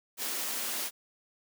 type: high-pass noise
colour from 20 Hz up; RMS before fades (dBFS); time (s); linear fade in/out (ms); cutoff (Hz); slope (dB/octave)
white; -34; 0.17-0.91; 50; 190; 48
effects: none